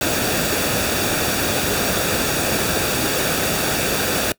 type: noise with comb filter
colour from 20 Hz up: pink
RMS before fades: -20 dBFS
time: 0.01-4.32 s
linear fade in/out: 2 ms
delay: 0.97 ms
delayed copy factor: -0.5
effects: noise-tail reverb RT60 0.1 s tail -22 dB re dry + high-pass 60 Hz 12 dB/octave